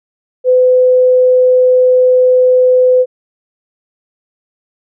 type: tone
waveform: sine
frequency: 506 Hz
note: B4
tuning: 42 cents sharp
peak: -5 dBFS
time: 0.44-3.06 s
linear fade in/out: 50 ms
effects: none